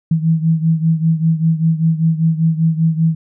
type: beating tone pair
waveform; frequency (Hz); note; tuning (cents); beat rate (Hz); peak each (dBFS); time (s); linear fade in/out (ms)
sine; 160.8 / 165.9; E3 / E3; -43 / +11; 5.1; -13 / -17; 0.11-3.15; 5
effects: none